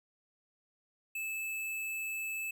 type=tone; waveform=square; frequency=2617 Hz; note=E7; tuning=13 cents flat; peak=-36 dBFS; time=1.15-2.51 s; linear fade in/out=5 ms; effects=none